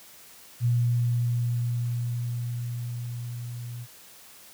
sine tone with level ramp, 120 Hz, B2, 49 cents flat, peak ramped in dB -19 to -34 dBFS, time 0.6-3.87 s, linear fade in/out 50 ms, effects white hiss -50 dBFS RMS until 4.53 s + high-pass 60 Hz 12 dB/octave

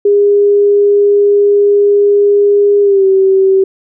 sine tone with pitch glide, 407.2 to 384.3 Hz, G#4 to G4, -34 to -34 cents, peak -5 dBFS, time 0.05-3.64 s, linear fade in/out 5 ms, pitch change -100 cents, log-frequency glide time 2.82-3.05 s, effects none

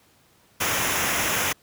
pink noise with comb filter, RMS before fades -24 dBFS, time 0.6-1.53 s, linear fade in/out 10 ms, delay 0.23 ms, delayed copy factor -0.6, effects pink hiss -59 dBFS RMS until 1.62 s + high-pass 80 Hz 12 dB/octave

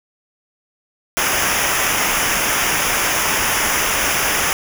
pink noise with comb filter, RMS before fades -18 dBFS, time 1.17-4.53 s, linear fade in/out 0 ms, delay 0.24 ms, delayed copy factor -0.8, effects none

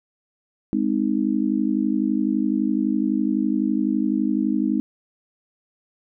sine chord, Ab major, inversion none, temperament just, 207.7 / 259.6 / 311.5 Hz, Ab3 / C4 / Eb4, 0 / -13 / +2 cents, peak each -23 dBFS, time 0.73-4.8 s, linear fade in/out 0 ms, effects none

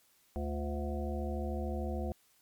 harmonic tone with a mistuned harmonic, 73.42 Hz, D2, in tune, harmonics 1 / 3 / 5 / 7 / 9 / 10, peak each -35 / -40 / -42 / -43 / -45 / -45 dBFS, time 0.36-2.12 s, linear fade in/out 0 ms, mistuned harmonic 5, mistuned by -78 cents, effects white hiss -68 dBFS RMS until 2.41 s + MP3 96 kbps

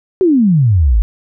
sine exponential sweep, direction down, 392 to 47.41 Hz, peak -7 dBFS, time 0.21-1.02 s, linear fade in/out 0 ms, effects none

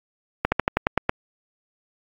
slowing click train, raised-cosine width 0.5 ms, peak -3 dBFS, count 8, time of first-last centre 0.45-1.094 s, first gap 70 ms, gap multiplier 1.09, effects AAC 64 kbps

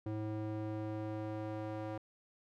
square tone with band-pass filter sweep, 107.8 Hz, A2, 35 cents flat, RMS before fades -40 dBFS, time 0.06-1.98 s, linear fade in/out 5 ms, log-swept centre 300 to 560 Hz, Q 1, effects none

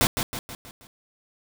pink noise with echo, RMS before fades -20 dBFS, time 0.01-0.07 s, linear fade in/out 0 ms, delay 160 ms, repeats 5, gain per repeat -6 dB, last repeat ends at 0.87 s, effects none

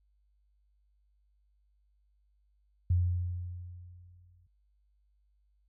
sine tone with exponential decay, 88.7 Hz, F2, 27 cents sharp, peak -22 dBFS, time 2.9-4.47 s, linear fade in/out 5 ms, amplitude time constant 340 ms, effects added 50 Hz sine -67 dBFS peak until 5.68 s

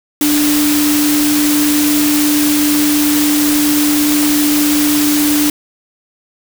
sine tone in noise, 295.8 Hz, D4, 13 cents sharp, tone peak -11 dBFS, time 0.21-5.5 s, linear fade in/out 2 ms, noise white, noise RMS -17 dBFS, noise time 0.21-5.5 s, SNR +3 dB, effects none

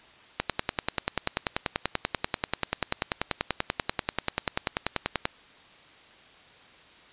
click train, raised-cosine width 0.3 ms, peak -8 dBFS, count 51, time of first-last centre 0.4-5.254 s, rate 10.3 Hz, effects white hiss -53 dBFS RMS until 7.12 s + resampled to 8000 Hz

